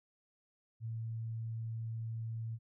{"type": "tone", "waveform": "sine", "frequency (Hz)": 113.2, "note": "A2", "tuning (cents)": 50, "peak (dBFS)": -37, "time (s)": [0.8, 2.59], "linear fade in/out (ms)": 50, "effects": []}